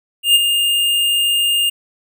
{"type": "tone with ADSR envelope", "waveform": "square", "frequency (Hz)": 2821, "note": "F7", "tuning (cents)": 17, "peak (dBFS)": -7, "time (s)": [0.23, 1.7], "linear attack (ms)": 120, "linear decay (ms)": 28, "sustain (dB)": -7, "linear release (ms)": 11, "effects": []}